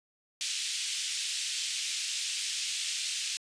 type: band-pass noise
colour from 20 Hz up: pink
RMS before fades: -34 dBFS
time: 0.41-3.37 s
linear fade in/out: 0 ms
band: 2700 to 8800 Hz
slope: 24 dB/octave
effects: resampled to 22050 Hz